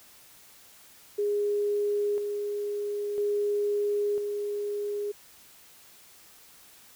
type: tone with tremolo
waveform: sine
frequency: 411.7 Hz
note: G#4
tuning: 15 cents flat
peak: -24 dBFS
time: 1.18-5.12 s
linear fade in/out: 10 ms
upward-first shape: square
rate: 0.5 Hz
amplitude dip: 40%
effects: white hiss -54 dBFS RMS until 6.95 s